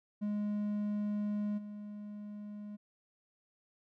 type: tone with level steps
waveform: triangle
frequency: 207.8 Hz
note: G#3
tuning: 1 cent sharp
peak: -30 / -40 dBFS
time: 0.21-2.77 s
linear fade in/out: 20 ms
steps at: 1.57 s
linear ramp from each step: 20 ms
effects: none